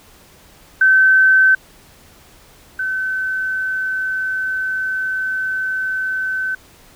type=tone pair in turn; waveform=sine; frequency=1536 / 1526.3 Hz; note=G6 / G6; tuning=-36 / -47 cents; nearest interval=unison; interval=11 cents; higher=first; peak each=-8 / -18 dBFS; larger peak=first; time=0.81-1.55 / 2.79-6.55 s; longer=second; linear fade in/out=5 ms; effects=pink hiss -47 dBFS RMS until 6.95 s